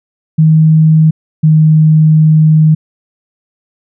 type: tone pair in turn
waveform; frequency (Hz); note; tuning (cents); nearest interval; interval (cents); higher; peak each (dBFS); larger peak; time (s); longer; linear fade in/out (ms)
sine; 157.7 / 156.07; D#3 / D#3; +24 / +6; unison; 18; first; -3; neither; 0.38-1.11 / 1.43-2.75; second; 10
effects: none